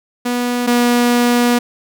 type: tone pair in turn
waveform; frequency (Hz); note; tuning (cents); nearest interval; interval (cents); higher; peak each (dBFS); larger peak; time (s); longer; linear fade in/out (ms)
sawtooth; 244.1 / 241.6; B3 / B3; -20 / -38; unison; 18; first; -12 / -7; second; 0.25-0.67 / 0.67-1.59; second; 10
effects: none